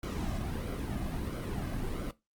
brown noise with flanger, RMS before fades -35 dBFS, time 0.03-2.11 s, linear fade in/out 2 ms, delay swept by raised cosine 1.1 to 2.2 ms, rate 1.5 Hz, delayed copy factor -0.6, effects noise-tail reverb RT60 0.2 s tail -17 dB re dry + Opus 48 kbps

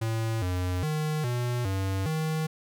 square tone with pitch steps, 112.5 / 90.5 / 153.9 / 122 / 96.2 / 157.4 Hz, A2 / F#2 / D#3 / B2 / G2 / D#3, +39 / -38 / -19 / -21 / -32 / +20 cents, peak -27 dBFS, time 0.01-2.47 s, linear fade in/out 10 ms, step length 410 ms, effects none

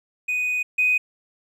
triangle tone pair in turn, 2489 / 2498 Hz, D#7 / D#7, 0 / +6 cents, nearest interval unison, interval 6 cents, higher second, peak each -19 / -13 dBFS, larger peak second, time 0.28-0.63 / 0.78-0.98 s, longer first, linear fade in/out 10 ms, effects tanh soft clip ceiling -14 dBFS

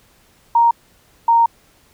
sine tone pair in turn, 934 / 927.5 Hz, A#5 / A#5, +3 / -9 cents, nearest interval unison, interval 12 cents, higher first, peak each -9 dBFS, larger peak neither, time 0.55-0.71 / 1.28-1.46 s, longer second, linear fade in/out 5 ms, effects pink hiss -54 dBFS RMS until 1.93 s

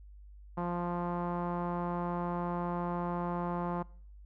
sawtooth tone with low-pass filter, 174.61 Hz, F3, in tune, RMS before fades -34 dBFS, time 0.57-3.83 s, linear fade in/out 10 ms, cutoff 1000 Hz, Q 3.2, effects noise-tail reverb RT60 0.6 s tail -24 dB re dry + added 50 Hz sine -49 dBFS peak until 4.25 s

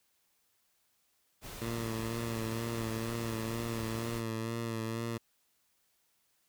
pink noise, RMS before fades -45 dBFS, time 1.41-4.23 s, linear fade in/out 50 ms
15% pulse tone with vibrato, 114 Hz, A#2, 38 cents flat, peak -28 dBFS, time 1.61-5.18 s, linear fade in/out 10 ms, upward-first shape sine, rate 2.1 Hz, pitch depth 36 cents each way
effects white hiss -74 dBFS RMS until 6.48 s

